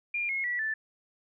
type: tone with pitch steps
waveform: sine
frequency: 2401 / 2164 / 1950.2 / 1757.6 Hz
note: D7 / C#7 / B6 / A6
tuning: +38 / -42 / -22 / -2 cents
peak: -28 dBFS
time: 0.14-0.74 s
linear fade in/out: 5 ms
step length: 150 ms
effects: none